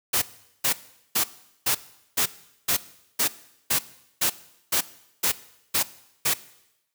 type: noise bursts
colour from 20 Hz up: white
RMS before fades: -22 dBFS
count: 13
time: 0.13-6.34 s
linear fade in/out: 10 ms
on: 90 ms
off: 420 ms
effects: noise-tail reverb RT60 0.9 s tail -18 dB re dry + high-pass 80 Hz 12 dB/octave